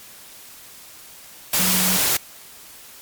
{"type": "tone in noise", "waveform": "sine", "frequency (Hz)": 184.5, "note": "F#3", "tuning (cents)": -5, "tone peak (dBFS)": -24, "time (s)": [1.59, 1.97], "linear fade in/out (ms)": 5, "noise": "white", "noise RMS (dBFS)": -19, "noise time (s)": [1.53, 2.17], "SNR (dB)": -8, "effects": ["white hiss -43 dBFS RMS until 3.01 s", "MP3 96 kbps"]}